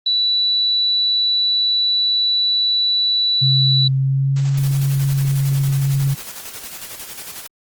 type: tone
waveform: sine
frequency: 3951 Hz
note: B7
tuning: in tune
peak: -14 dBFS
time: 0.06-3.88 s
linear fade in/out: 5 ms
type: tone with pitch glide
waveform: sine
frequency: 133.5 to 137.81 Hz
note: C3 to C#3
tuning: +35 to -10 cents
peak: -14 dBFS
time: 3.41-6.15 s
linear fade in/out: 20 ms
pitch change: +55 cents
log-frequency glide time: 3.91-4.43 s
type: noise with tremolo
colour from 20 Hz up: white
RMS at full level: -31 dBFS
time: 4.36-7.47 s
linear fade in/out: 5 ms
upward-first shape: square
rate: 11 Hz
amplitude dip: 45%
effects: Opus 24 kbps